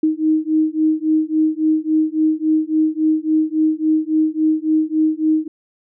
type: beating tone pair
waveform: sine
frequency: 311.1 / 314.7 Hz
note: D#4 / D#4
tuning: 0 / +20 cents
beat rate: 3.6 Hz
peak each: -17 dBFS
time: 0.03-5.48 s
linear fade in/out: 5 ms
effects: none